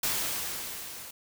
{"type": "noise with level ramp", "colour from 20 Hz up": "white", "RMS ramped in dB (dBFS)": [-28, -44], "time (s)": [0.03, 1.11], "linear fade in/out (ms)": 5, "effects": []}